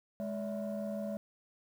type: tone cluster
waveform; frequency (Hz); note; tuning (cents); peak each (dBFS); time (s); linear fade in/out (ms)
sine; 208.7 / 572 / 652; G#3 / D5 / E5; +9 / -46 / -19; -36 / -39 / -40; 0.2-1.17; 0
effects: tanh soft clip ceiling -30 dBFS + 10-bit